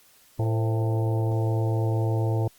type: harmonic tone with a mistuned harmonic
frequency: 111.9 Hz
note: A2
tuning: 30 cents sharp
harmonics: 1 / 3 / 4 / 5 / 6 / 7 / 8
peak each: -22 / -32 / -34 / -36 / -38 / -39 / -40 dBFS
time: 0.39-2.48 s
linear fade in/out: 5 ms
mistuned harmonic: 5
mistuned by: -88 cents
effects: white hiss -57 dBFS RMS until 2.58 s + Opus 48 kbps